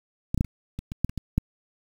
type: clicks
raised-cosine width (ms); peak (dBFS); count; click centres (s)
5; -13 / -13 / -8 / -24 / -20 / -21 / -9 / -23 / -18 / -8; 10; 0.345 / 0.377 / 0.409 / 0.447 / 0.79 / 0.919 / 1.046 / 1.095 / 1.177 / 1.38
effects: 7-bit